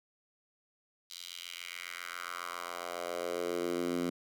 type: tone with high-pass filter sweep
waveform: 10% pulse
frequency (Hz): 87.31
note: F2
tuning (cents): 0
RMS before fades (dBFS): -38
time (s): 1.1-4.1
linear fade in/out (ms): 5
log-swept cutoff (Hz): 4100 to 230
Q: 2.3
effects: none